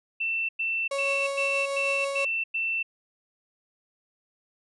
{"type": "tone bursts", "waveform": "sine", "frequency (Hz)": 2680, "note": "E7", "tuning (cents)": 28, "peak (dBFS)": -25, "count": 7, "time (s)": [0.2, 2.83], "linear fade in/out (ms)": 10, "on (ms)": 290, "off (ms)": 100}
{"type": "tone with tremolo", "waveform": "35% pulse", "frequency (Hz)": 554.4, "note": "C#5", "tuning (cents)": 0, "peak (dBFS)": -25, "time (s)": [0.91, 2.25], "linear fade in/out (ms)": 5, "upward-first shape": "sine", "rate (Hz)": 6.3, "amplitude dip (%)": 25}
{"effects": ["resampled to 24000 Hz"]}